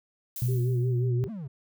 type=noise with exponential decay; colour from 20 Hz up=violet; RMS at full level=-35 dBFS; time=0.36-1.1 s; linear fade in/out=2 ms; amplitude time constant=160 ms
type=tone with pitch glide; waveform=sine; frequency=123.47 to 122.12 Hz; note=B2 to B2; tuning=0 to -19 cents; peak=-23 dBFS; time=0.42-1.24 s; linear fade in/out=0 ms; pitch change=-19 cents; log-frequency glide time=0.85-1.09 s
type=tone with vibrato; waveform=sine; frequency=374.8 Hz; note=F#4; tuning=22 cents sharp; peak=-33 dBFS; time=0.48-1.28 s; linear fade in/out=10 ms; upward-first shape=sine; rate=5.6 Hz; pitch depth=89 cents each way
type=linear two-way sweep; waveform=triangle; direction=up then down; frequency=73.42 to 236.1 to 121.2 Hz; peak=-32 dBFS; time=1.25-1.48 s; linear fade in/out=10 ms; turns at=1.3 s
effects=none